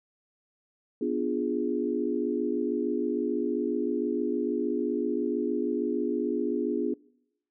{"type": "chord", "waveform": "sine", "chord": "B diminished seventh", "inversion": "none", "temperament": "equal", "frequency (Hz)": [246.9, 293.7, 349.2, 415.3], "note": ["B3", "D4", "F4", "Ab4"], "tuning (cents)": [0, 0, 0, 0], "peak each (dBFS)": -31, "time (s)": [1.01, 6.94], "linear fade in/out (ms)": 5, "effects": ["noise-tail reverb RT60 0.8 s tail -24 dB re dry"]}